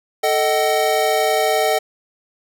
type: chord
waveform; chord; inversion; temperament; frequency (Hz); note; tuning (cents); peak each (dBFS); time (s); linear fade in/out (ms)
square; D# diminished; second; equal with one note detuned; 440 / 622.3 / 757.3; A4 / D#5 / F#5; 0 / 0 / +40; -21 / -20 / -20; 0.23-1.79; 10
effects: none